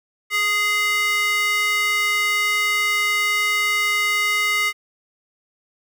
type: tone with high-pass filter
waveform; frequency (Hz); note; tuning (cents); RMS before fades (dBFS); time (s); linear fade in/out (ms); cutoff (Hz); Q
square; 415.3; G#4; 0; -20; 0.3-4.73; 50; 1800; 5
effects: none